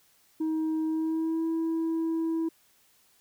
sine tone with pitch glide, 316.4 to 326.4 Hz, D#4 to E4, +29 to -17 cents, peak -23 dBFS, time 0.4-2.49 s, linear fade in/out 10 ms, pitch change +54 cents, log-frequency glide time 0.86-1.45 s, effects tanh soft clip ceiling -25 dBFS + white hiss -64 dBFS RMS until 3.2 s

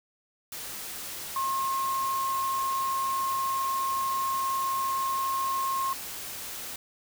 sine tone in noise, 1072 Hz, C6, 42 cents sharp, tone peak -26 dBFS, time 1.36-5.93 s, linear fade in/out 2 ms, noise white, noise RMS -38 dBFS, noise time 0.52-6.76 s, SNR +9 dB, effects none

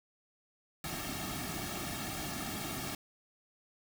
pink noise with comb filter, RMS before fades -39 dBFS, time 0.84-2.95 s, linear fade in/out 2 ms, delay 2 ms, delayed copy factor -0.85, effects none

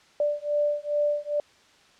sine beating tone pair, 587.3 / 589.7 Hz, D5 / D5, 0 / +7 cents, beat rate 2.4 Hz, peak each -26 dBFS, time 0.2-1.4 s, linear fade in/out 2 ms, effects white hiss -57 dBFS RMS until 1.99 s + low-pass 5000 Hz 12 dB/octave

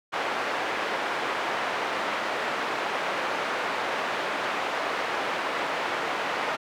pink band-pass noise, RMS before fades -29 dBFS, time 0.12-6.57 s, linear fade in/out 20 ms, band 550 to 2200 Hz, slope 12 dB/octave, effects none

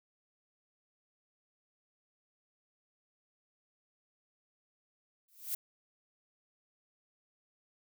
violet noise with exponential growth, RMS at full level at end -32 dBFS, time 5.28-5.55 s, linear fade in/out 5 ms, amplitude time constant 57 ms, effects none

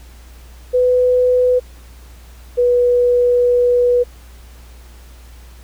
sine tone pair in turn, 499.5 / 488.9 Hz, B4 / B4, +20 / -18 cents, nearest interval unison, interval 38 cents, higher first, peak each -10 dBFS, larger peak neither, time 0.73-1.6 / 2.57-4.04 s, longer second, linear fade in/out 20 ms, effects added 60 Hz sine -37 dBFS peak until 5.63 s + pink hiss -47 dBFS RMS until 5.63 s

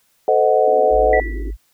sine chord, A diminished seventh, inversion none, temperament equal with one note detuned, 440 / 515.7 / 622.3 / 740 Hz, A4 / C5 / Eb5 / Gb5, 0 / -25 / 0 / 0 cents, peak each -17 dBFS, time 0.28-1.2 s, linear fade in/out 2 ms
white band-pass noise, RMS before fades -33 dBFS, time 0.67-1.51 s, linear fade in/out 10 ms, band 260 to 410 Hz, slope 96 dB/octave
sine tone, 51.91 Hz, G#1, in tune, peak -22 dBFS, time 0.9-1.57 s, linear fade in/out 50 ms
sine tone with exponential decay, 1962 Hz, B6, 12 cents flat, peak -16 dBFS, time 1.13-1.53 s, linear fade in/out 2 ms, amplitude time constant 86 ms
effects white hiss -61 dBFS RMS until 1.73 s

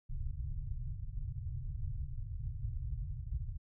pink low-pass noise, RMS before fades -39 dBFS, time 0.09-3.58 s, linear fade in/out 20 ms, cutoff 140 Hz, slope 96 dB/octave, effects none

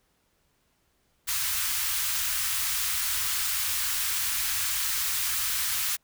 white band-stop noise, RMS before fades -28 dBFS, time 1.27-5.97 s, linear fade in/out 20 ms, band 100 to 1100 Hz, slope 24 dB/octave, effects pink hiss -70 dBFS RMS until 6.03 s

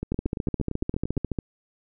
two click trains, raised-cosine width 3 ms, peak -16 / -13 dBFS, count 11 / 19, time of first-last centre 0.03-1.169 / 0.12-1.388 s, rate 8.78 / 14.2 Hz, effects none

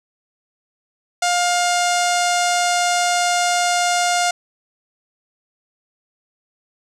sawtooth tone with low-pass filter, 707 Hz, F5, 21 cents sharp, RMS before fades -18 dBFS, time 1.22-4.31 s, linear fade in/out 5 ms, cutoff 7500 Hz, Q 2.4, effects none

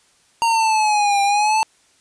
square exponential two-way sweep, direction down then up, 928 to 796 to 888 Hz, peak -15 dBFS, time 0.42-1.63 s, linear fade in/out 0 ms, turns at 1.22 s, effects white hiss -57 dBFS RMS until 2 s + resampled to 22050 Hz

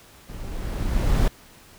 brown noise with level ramp, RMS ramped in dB -35 to -17 dBFS, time 0.29-1.28 s, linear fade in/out 2 ms, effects pink hiss -50 dBFS RMS until 1.78 s

